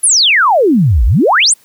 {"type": "exponential two-way sweep", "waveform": "sine", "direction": "down then up", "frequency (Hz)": [11350, 49, 10070], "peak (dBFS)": -6, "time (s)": [0.03, 1.54], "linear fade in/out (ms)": 10, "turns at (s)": 1.05, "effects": ["white hiss -49 dBFS RMS until 1.64 s"]}